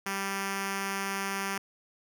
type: tone with notch filter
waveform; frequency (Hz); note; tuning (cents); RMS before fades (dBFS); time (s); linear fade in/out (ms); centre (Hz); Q
5% pulse; 196; G3; 0; -33; 0.06-1.58; 5; 550; 2
effects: none